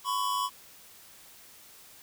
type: tone pair together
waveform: square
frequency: 1006.2 / 1108.7 Hz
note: B5 / C#6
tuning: +32 / 0 cents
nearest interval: major second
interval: 168 cents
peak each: -31 / -31 dBFS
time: 0.04-0.5 s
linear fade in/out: 50 ms
effects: white hiss -53 dBFS RMS until 2.02 s